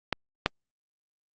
clicks, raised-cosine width 0.3 ms, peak -9 / -6 dBFS, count 2, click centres 0.127 / 0.461 s, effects Opus 48 kbps

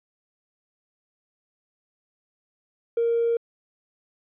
triangle tone, 465.6 Hz, A#4, 2 cents flat, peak -16 dBFS, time 2.97-3.37 s, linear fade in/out 5 ms, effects tanh soft clip ceiling -17 dBFS + resampled to 8000 Hz

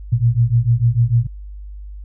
sine beating tone pair, 114.8 / 121.5 Hz, A#2 / B2, -26 / -28 cents, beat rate 6.7 Hz, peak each -15 dBFS, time 0.12-1.27 s, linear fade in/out 10 ms, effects added 50 Hz sine -30 dBFS peak until 2.04 s

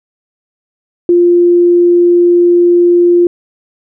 sine tone, 349.2 Hz, F4, in tune, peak -4 dBFS, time 1.09-3.27 s, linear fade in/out 2 ms, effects none

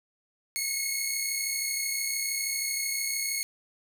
10% pulse tone pair together, 2167 / 2200 Hz, C#7 / C#7, -40 / -14 cents, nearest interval unison, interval 26 cents, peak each -22 dBFS, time 0.56-3.43 s, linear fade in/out 0 ms, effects none

